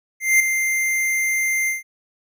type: tone with ADSR envelope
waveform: square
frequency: 2093 Hz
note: C7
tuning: in tune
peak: -11 dBFS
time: 0.2-1.83 s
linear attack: 200 ms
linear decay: 3 ms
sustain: -8 dB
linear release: 150 ms
effects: none